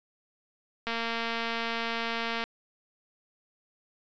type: click train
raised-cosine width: 0.3 ms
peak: -16 dBFS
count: 362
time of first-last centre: 0.87-2.44 s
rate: 230 Hz
effects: resampled to 16000 Hz